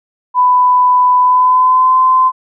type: tone with pitch glide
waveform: sine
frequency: 997 to 1029.8 Hz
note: B5 to C6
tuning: +16 to -28 cents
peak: -6 dBFS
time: 0.34-2.32 s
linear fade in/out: 50 ms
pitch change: +56 cents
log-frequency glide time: 1.19-1.97 s
effects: none